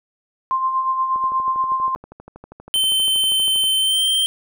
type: tone with tremolo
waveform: sine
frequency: 1049 Hz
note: C6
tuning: 4 cents sharp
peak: -15 dBFS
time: 0.51-1.95 s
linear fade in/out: 0 ms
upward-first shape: sine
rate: 8.4 Hz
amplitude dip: 50%
type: click train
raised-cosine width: 1 ms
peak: -24 dBFS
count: 32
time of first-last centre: 1.16-3.64 s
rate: 12.5 Hz
type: tone with pitch glide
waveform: square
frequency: 3087 to 3143 Hz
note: G7 to G7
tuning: -27 to +4 cents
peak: -16 dBFS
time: 2.74-4.26 s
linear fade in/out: 0 ms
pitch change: +31 cents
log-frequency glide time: 3.79-4.05 s
effects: none

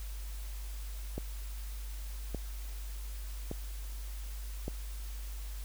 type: click train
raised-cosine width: 2 ms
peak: -23 dBFS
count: 4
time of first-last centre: 1.18-4.681 s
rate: 0.857 Hz
effects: added 50 Hz sine -38 dBFS peak until 5.64 s + white hiss -52 dBFS RMS until 5.64 s

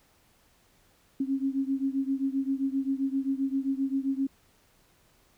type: beating tone pair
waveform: sine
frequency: 268.2 / 275.8 Hz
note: C4 / C#4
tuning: +43 / -9 cents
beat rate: 7.6 Hz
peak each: -28 / -30 dBFS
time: 1.2-4.27 s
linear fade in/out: 5 ms
effects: pink hiss -64 dBFS RMS until 5.37 s

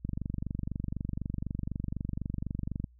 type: click train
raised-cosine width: 5 ms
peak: -21 dBFS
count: 68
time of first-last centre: 0.05-2.842 s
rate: 24 Hz
effects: added 60 Hz sine -56 dBFS peak until 2.99 s

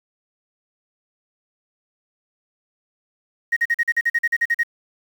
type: tone bursts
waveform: sine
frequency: 1875 Hz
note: A#6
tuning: 10 cents sharp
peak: -14 dBFS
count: 13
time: 3.52-4.634 s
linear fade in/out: 10 ms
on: 46 ms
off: 43 ms
effects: tanh soft clip ceiling -11 dBFS + 7-bit

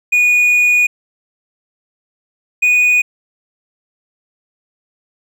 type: tone pair in turn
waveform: triangle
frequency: 2458 / 2472 Hz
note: D#7 / D#7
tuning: -22 / -12 cents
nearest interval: unison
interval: 10 cents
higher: second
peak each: -7 dBFS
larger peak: neither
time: 0.12-0.87 / 2.62-3.02 s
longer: first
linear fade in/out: 10 ms
effects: none

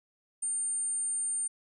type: tone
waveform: sine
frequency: 9000 Hz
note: C#9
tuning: 25 cents sharp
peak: -29 dBFS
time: 0.42-1.48 s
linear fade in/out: 10 ms
effects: none

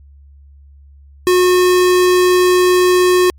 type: tone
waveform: square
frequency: 362.7 Hz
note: F#4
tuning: 34 cents flat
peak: -9 dBFS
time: 1.27-3.3 s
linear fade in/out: 0 ms
effects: added 70 Hz sine -39 dBFS peak until 3.38 s + MP3 64 kbps

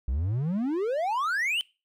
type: exponential sweep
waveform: triangle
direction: up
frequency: 58.8 to 3116 Hz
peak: -23 dBFS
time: 0.08-1.61 s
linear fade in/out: 0 ms
effects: noise-tail reverb RT60 0.3 s tail -23 dB re dry

